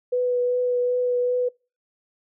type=tone with vibrato; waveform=sine; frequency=493.9 Hz; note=B4; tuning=in tune; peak=-19 dBFS; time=0.12-1.49 s; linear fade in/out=10 ms; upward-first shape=triangle; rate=2.6 Hz; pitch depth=14 cents each way; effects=noise-tail reverb RT60 0.3 s tail -25 dB re dry